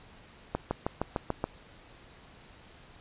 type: accelerating click train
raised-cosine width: 1 ms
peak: -14 dBFS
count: 7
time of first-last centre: 0.55-1.441 s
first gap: 160 ms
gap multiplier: 0.97
effects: pink hiss -54 dBFS RMS until 3 s + resampled to 8000 Hz